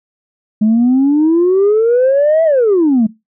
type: exponential two-way sweep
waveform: sine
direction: up then down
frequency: 210 to 663 to 210 Hz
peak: -6 dBFS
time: 0.61-3.07 s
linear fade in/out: 10 ms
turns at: 2.44 s
effects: noise-tail reverb RT60 0.2 s tail -20 dB re dry + tanh soft clip ceiling -5 dBFS